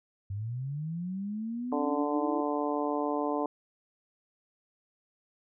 sine linear sweep, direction up, 95.1 to 329.6 Hz, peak -32 dBFS, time 0.3-2.41 s, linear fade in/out 5 ms
harmonic tone, 146.83 Hz, D3, in tune, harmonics 2 / 3 / 4 / 5 / 6 / 7, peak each -32 / -34 / -35 / -36 / -37 / -37 dBFS, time 1.72-3.46 s, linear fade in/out 2 ms
effects none

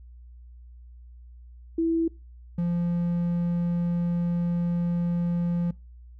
sine / triangle tone pair in turn, 329.6 / 172.89 Hz, E4 / F3, 0 / -17 cents, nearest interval major seventh, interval 1117 cents, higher first, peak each -21 dBFS, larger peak neither, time 1.78-2.08 / 2.58-5.71 s, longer second, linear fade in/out 5 ms, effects noise-tail reverb RT60 0.3 s tail -24 dB re dry + added 60 Hz sine -44 dBFS peak until 6.19 s

